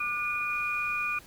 sine tone cluster, 1194 / 1450 / 2443 Hz, D6 / F#6 / D#7, +28 / -35 / -32 cents, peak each -34 / -37 / -29 dBFS, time 0-1.19 s, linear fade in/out 5 ms, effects pink hiss -52 dBFS RMS until 1.26 s + Opus 32 kbps

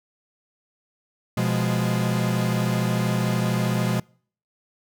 45% pulse chord, F diminished, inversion second, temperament equal, 123.47 / 174.61 / 207.7 Hz, Cb3 / F3 / Ab3, 0 / 0 / 0 cents, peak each -24 / -26 / -26 dBFS, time 1.37-4 s, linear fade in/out 5 ms, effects noise-tail reverb RT60 0.5 s tail -26 dB re dry

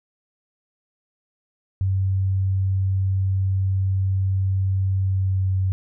sine tone with pitch glide, 95.7 to 94.6 Hz, G2 to F#2, -41 to +39 cents, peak -18 dBFS, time 1.81-5.72 s, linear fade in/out 0 ms, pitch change -20 cents, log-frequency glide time 4.99-5.52 s, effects none

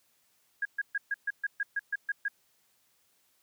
sine tone bursts, 1637 Hz, G#6, 25 cents flat, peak -27 dBFS, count 11, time 0.62-2.283 s, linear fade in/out 5 ms, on 33 ms, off 130 ms, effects white hiss -70 dBFS RMS until 3.42 s + high-pass 60 Hz 12 dB/octave

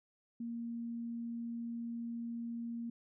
sine tone, 233.6 Hz, A#3, 4 cents sharp, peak -38 dBFS, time 0.4-2.9 s, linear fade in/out 5 ms, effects none

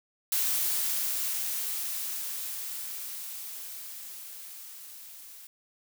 blue noise with level ramp, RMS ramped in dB -27 to -48 dBFS, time 0.32-5.47 s, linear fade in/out 2 ms, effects none

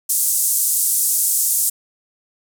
pink band-pass noise, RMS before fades -18 dBFS, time 0.09-1.7 s, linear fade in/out 10 ms, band 7800 to 14000 Hz, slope 24 dB/octave, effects none

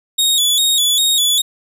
sawtooth tone with vibrato, 3584 Hz, A7, 31 cents sharp, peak -9 dBFS, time 0.18-1.42 s, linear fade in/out 10 ms, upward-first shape square, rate 2.5 Hz, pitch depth 74 cents each way, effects none

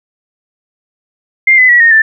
sine tone with pitch steps, 2105 / 2016 / 1930.3 / 1848.5 / 1770.1 Hz, C7 / B6 / B6 / A#6 / A6, +10 / +35 / -40 / -15 / +10 cents, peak -3 dBFS, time 1.47-2.02 s, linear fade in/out 5 ms, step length 110 ms, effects none

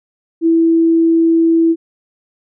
sine tone, 329.6 Hz, E4, in tune, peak -8 dBFS, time 0.41-1.76 s, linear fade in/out 50 ms, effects none

